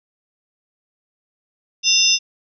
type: tone cluster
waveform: sine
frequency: 2760 / 3584 / 5070 / 5260 / 6040 Hz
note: F7 / A7 / D#8 / E8 / F#8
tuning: -21 / +31 / +32 / -5 / +35 cents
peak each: -19 dBFS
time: 1.83-2.19 s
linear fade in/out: 50 ms
effects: none